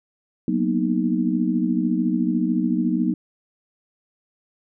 sine chord, B major seventh, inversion second, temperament equal, 185 / 233.1 / 246.9 / 311.1 Hz, F#3 / A#3 / B3 / D#4, 0 / 0 / 0 / 0 cents, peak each -24 dBFS, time 0.48-3.14 s, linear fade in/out 2 ms, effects none

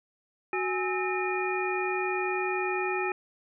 sine tone cluster, 370.1 / 830 / 1300 / 1822 / 2434 Hz, F#4 / G#5 / E6 / A#6 / D#7, 0 / -1 / -24 / -40 / -39 cents, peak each -30 / -33 / -36 / -37 / -33 dBFS, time 0.53-3.12 s, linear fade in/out 2 ms, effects none

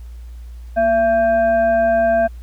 sine tone with frequency modulation, 673 Hz, E5, 36 cents sharp, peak -12 dBFS, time 0.76-2.28 s, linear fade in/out 20 ms, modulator 906 Hz, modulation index 0.47, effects added 59 Hz sine -31 dBFS peak until 2.42 s + pink hiss -55 dBFS RMS until 2.42 s

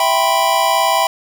square chord, C major seventh, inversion first, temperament equal, 659.3 / 784 / 987.8 / 1046.5 Hz, E5 / G5 / B5 / C6, 0 / 0 / 0 / 0 cents, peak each -19 / -18 / -17 / -23 dBFS, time 0-1.07 s, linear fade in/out 2 ms, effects none

